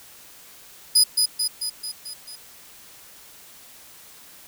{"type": "tone with echo", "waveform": "25% pulse", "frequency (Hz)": 4978, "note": "D#8", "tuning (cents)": 0, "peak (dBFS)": -8, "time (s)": [0.95, 1.04], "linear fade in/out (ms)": 10, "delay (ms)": 220, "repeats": 6, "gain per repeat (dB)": -4, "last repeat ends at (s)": 2.36, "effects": ["white hiss -47 dBFS RMS until 4.47 s"]}